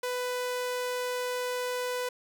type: tone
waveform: sawtooth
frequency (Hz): 497.2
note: B4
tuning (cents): +12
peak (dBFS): -26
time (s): 0.03-2.09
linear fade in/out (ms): 5
effects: none